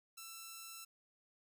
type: tone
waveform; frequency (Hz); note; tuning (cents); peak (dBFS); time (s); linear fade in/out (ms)
5% pulse; 1335; E6; +22; -37; 0.17-0.85; 10
effects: none